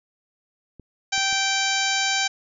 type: clicks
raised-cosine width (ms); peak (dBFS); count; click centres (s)
3; -30; 3; 0.797 / 1.178 / 1.327
type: harmonic tone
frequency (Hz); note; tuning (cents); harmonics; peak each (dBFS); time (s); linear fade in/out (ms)
780; G5; -9; 1 / 2 / 3 / 4 / 5 / 6 / 7 / 8 / 9; -28 / -27 / -27 / -29 / -29 / -31 / -32 / -31 / -32; 1.12-2.28; 10
effects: none